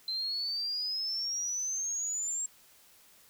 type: exponential sweep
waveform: sine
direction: up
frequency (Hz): 4079 to 7520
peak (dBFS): -31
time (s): 0.08-2.46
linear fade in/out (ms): 2
effects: white hiss -60 dBFS RMS until 3.29 s